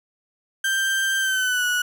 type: tone with pitch glide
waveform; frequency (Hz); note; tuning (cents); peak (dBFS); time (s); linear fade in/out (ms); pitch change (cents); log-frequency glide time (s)
35% pulse; 1573 to 1467.7; G6 to F#6; +6 to -14; -18; 0.64-1.82; 5; -120; 1.19-1.65
effects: none